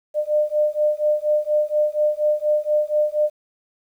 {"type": "beating tone pair", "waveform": "sine", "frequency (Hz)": [600, 604.2], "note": ["D5", "D5"], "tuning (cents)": [37, 49], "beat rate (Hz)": 4.2, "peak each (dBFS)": -20, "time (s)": [0.14, 3.3], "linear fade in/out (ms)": 50, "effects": ["9-bit"]}